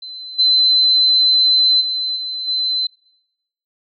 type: tone with level steps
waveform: sine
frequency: 4054 Hz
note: B7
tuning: 45 cents sharp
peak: -29 / -10 / -18 / -22 / -16 dBFS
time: 0.02-2.87 s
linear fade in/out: 5 ms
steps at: 0.38 / 1.8 / 2.15 / 2.47 s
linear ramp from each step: 20 ms
effects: noise-tail reverb RT60 0.9 s tail -26 dB re dry